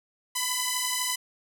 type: beating tone pair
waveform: 5% pulse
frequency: 996 / 1008 Hz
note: B5 / B5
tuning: +14 / +35 cents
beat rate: 12 Hz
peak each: -17 dBFS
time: 0.35-1.16 s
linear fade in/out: 10 ms
effects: none